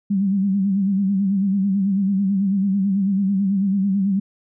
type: tone with vibrato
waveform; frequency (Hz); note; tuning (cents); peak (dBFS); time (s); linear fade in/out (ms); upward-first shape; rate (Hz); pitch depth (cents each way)
sine; 195.8; G3; -2; -16; 0.1-4.2; 10; sine; 9.1; 70
effects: none